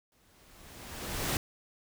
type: noise with exponential growth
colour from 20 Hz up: pink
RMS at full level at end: -29 dBFS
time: 0.12-1.37 s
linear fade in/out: 1 ms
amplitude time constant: 270 ms
effects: none